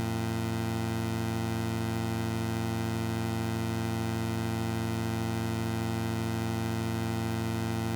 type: tone pair together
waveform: 20% pulse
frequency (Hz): 88 / 112.92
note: F2 / A2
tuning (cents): +14 / +45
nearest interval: major third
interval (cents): 431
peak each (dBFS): -31 / -25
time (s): 0-7.95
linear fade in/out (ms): 0
effects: none